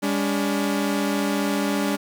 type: tone pair together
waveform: sawtooth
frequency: 202 / 285.7 Hz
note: G#3 / D4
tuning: -48 / -48 cents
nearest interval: tritone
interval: 600 cents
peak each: -20 dBFS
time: 0.02-1.97 s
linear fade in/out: 20 ms
effects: 8-bit